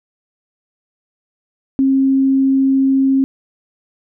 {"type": "tone", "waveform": "sine", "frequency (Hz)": 268.6, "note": "C4", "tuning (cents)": 46, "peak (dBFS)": -10, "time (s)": [1.79, 3.24], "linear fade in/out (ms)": 0, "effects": []}